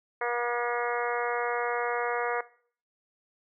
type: harmonic tone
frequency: 240 Hz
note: B3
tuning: 49 cents flat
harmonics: 2 / 3 / 4 / 5 / 6 / 7 / 8 / 9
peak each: -32 / -34 / -35 / -36 / -37 / -37 / -38 / -39 dBFS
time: 0.21-2.41 s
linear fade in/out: 5 ms
effects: noise-tail reverb RT60 0.5 s tail -19 dB re dry